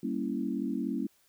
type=chord; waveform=sine; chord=G diminished seventh; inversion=none; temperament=equal; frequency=196 / 233.1 / 277.2 / 329.6 Hz; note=G3 / Bb3 / Db4 / Fb4; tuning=0 / 0 / 0 / 0 cents; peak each=-36 / -34 / -34 / -37 dBFS; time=0.03-1.07 s; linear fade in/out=5 ms; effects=white hiss -67 dBFS RMS until 1.28 s